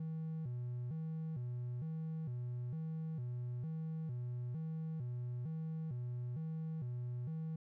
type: tone with vibrato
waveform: triangle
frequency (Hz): 140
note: C#3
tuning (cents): +18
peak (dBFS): -36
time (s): 0-7.56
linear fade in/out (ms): 5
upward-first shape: square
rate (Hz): 1.1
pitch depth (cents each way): 230
effects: tanh soft clip ceiling -32 dBFS